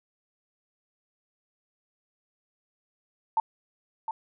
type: tone with echo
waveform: sine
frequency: 891 Hz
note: A5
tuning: 22 cents sharp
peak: -20 dBFS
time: 3.37-3.4 s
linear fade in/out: 2 ms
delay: 710 ms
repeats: 1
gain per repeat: -8 dB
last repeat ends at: 4.11 s
effects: none